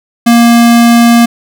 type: tone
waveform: square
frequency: 234.9 Hz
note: A#3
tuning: 13 cents sharp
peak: -3 dBFS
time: 0.26-1.26 s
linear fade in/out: 10 ms
effects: none